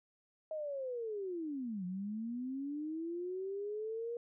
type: linear two-way sweep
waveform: sine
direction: down then up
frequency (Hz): 636 to 176.8 to 477.2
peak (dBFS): -37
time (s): 0.51-4.17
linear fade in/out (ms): 2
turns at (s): 1.85
effects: none